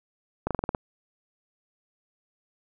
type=slowing click train; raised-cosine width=1 ms; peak=-12 dBFS; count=7; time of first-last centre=0.47-0.748 s; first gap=37 ms; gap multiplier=1.09; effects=none